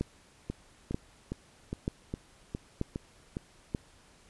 two click trains, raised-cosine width 3 ms, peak -17 / -21 dBFS, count 5 / 8, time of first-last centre 0.01-3.748 / 0.5-3.369 s, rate 1.07 / 2.44 Hz, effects pink hiss -60 dBFS RMS until 4.29 s + resampled to 24000 Hz

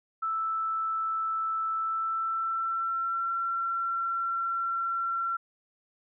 sine tone with pitch glide, 1318.5 to 1358.7 Hz, E6 to F6, 0 to -48 cents, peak -27 dBFS, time 0.22-5.37 s, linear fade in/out 10 ms, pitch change +52 cents, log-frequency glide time 1.76-3.32 s, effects none

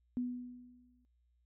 sine tone with exponential decay, 246.9 Hz, B3, in tune, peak -31 dBFS, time 0.17-1.05 s, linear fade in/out 0 ms, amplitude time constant 190 ms, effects added 60 Hz sine -70 dBFS peak until 1.45 s

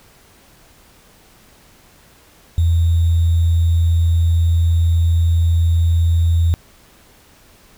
sine tone with sample-and-hold, 83.8 Hz, E2, 29 cents sharp, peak -11 dBFS, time 2.58-6.54 s, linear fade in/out 0 ms, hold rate 3675 Hz, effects pink hiss -49 dBFS RMS until 7.77 s

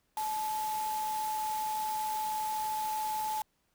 sine tone in noise, 863 Hz, A5, 34 cents flat, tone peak -31 dBFS, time 0.17-3.42 s, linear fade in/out 2 ms, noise white, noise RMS -43 dBFS, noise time 0.17-3.42 s, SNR +9 dB, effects pink hiss -75 dBFS RMS until 3.74 s

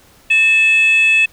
sine tone with frequency modulation, 2600 Hz, E7, 24 cents flat, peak -7 dBFS, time 0.3-1.26 s, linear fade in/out 10 ms, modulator 799 Hz, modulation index 0.31, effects tanh soft clip ceiling -6 dBFS + pink hiss -48 dBFS RMS until 1.32 s

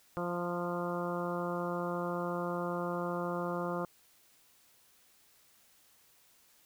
harmonic tone with a mistuned harmonic, 174.61 Hz, F3, in tune, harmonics 1 / 2 / 3 / 4 / 5 / 6 / 7 / 8, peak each -38 / -39 / -38 / -43 / -45 / -43 / -42 / -47 dBFS, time 0.17-3.85 s, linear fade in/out 0 ms, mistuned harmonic 5, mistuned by +18 cents, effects white hiss -65 dBFS RMS until 6.65 s

